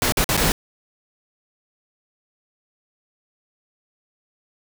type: noise with dropouts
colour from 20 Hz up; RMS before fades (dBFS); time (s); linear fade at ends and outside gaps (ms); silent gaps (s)
pink; -19; 0.02-0.52; 1; 0.122-0.171 / 0.243-0.29 / 0.368-0.375
effects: none